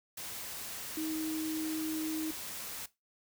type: tone in noise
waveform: sine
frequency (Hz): 314.8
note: D#4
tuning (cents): +20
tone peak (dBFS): -33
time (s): 0.97-2.31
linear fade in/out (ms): 5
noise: white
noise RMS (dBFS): -42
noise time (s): 0.17-2.86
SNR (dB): +6
effects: noise-tail reverb RT60 0.2 s tail -17 dB re dry